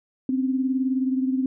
sine beating tone pair, 259.5 / 278.5 Hz, C4 / C#4, -14 / +8 cents, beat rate 19 Hz, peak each -21 / -29 dBFS, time 0.29-1.46 s, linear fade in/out 2 ms, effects none

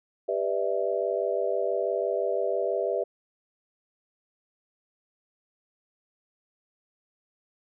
sine chord, E minor seventh, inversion first, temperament just, 395.6 / 494.4 / 593.3 / 659.3 Hz, G4 / B4 / D5 / E5, +16 / +2 / +18 / 0 cents, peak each -30 dBFS, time 0.28-3.04 s, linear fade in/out 10 ms, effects none

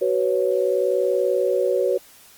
sine chord, F# suspended fourth, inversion none, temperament equal with one note detuned, 375.6 / 493.9 / 554.4 Hz, F#4 / B4 / C#5, +26 / 0 / 0 cents, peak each -22 dBFS, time 0.01-1.98 s, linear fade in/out 10 ms, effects white hiss -49 dBFS RMS until 2.37 s + Opus 24 kbps

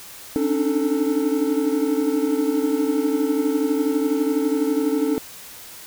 triangle tone cluster, 272.5 / 292.2 / 304.4 / 441.4 Hz, C#4 / D4 / D#4 / A4, -29 / -9 / -38 / +5 cents, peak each -22 dBFS, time 0.36-5.18 s, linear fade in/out 0 ms, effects white hiss -40 dBFS RMS until 5.86 s

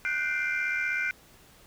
sine tone cluster, 1466 / 1542 / 2089 / 2369 Hz, F#6 / G6 / C7 / D7, -16 / -29 / -3 / +14 cents, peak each -31 dBFS, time 0.05-1.11 s, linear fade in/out 0 ms, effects tanh soft clip ceiling -20 dBFS + pink hiss -56 dBFS RMS until 1.66 s

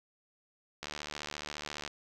click train, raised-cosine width 0.2 ms, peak -21 dBFS, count 79, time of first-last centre 0.83-1.877 s, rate 74.5 Hz, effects none

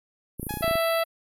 pink band-pass noise, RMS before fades -40 dBFS, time 0.38-1.05 s, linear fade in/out 50 ms, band 10000 to 14000 Hz, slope 96 dB/octave
clicks, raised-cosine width 3 ms, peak -20 dBFS, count 11, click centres 0.397 / 0.43 / 0.468 / 0.508 / 0.54 / 0.572 / 0.609 / 0.643 / 0.679 / 0.711 / 0.755 s
sawtooth tone with exponential decay, 839 Hz, G#5, 17 cents sharp, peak -27 dBFS, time 0.49-0.92 s, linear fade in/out 5 ms, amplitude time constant 93 ms
harmonic tone, 661 Hz, E5, 5 cents sharp, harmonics 1 / 2 / 3 / 4 / 5 / 6 / 7, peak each -23 / -29 / -33 / -35 / -37 / -39 / -40 dBFS, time 0.62-1.04 s, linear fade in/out 10 ms
effects none

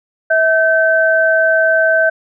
sine tone pair together, 646.9 / 1543 Hz, E5 / G6, -33 / -28 cents, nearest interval octave + minor third, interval 1505 cents, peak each -12 dBFS, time 0.3-2.1 s, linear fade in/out 10 ms, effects none

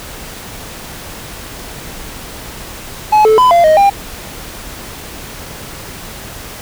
triangle tone with pitch steps, 852 / 436.7 / 1006 / 688 / 624 / 798 Hz, G#5 / A4 / B5 / F5 / D#5 / G5, +44 / -13 / +32 / -26 / +5 / +31 cents, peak -3 dBFS, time 3.12-3.9 s, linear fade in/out 10 ms, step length 130 ms, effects pink hiss -29 dBFS RMS until 6.61 s

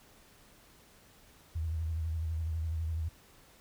sine tone with vibrato, 80.7 Hz, E2, 36 cents flat, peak -31 dBFS, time 1.55-3.09 s, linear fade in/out 10 ms, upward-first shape square, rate 12 Hz, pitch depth 45 cents each way, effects pink hiss -60 dBFS RMS until 3.6 s

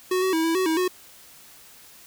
square tone with pitch steps, 368.8 / 376.5 / 323.3 / 328.4 / 374.3 / 321 / 365.6 Hz, F#4 / F#4 / E4 / E4 / F#4 / E4 / F#4, -6 / +30 / -34 / -6 / +20 / -46 / -21 cents, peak -21 dBFS, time 0.11-0.88 s, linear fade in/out 5 ms, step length 110 ms, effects white hiss -49 dBFS RMS until 2.06 s

